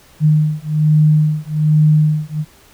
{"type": "beating tone pair", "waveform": "sine", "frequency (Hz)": [152.5, 153.7], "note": ["D#3", "D#3"], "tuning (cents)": [-34, -21], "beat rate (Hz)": 1.2, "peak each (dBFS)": -13, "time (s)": [0.2, 2.45], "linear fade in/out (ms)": 50, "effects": ["pink hiss -47 dBFS RMS until 2.73 s"]}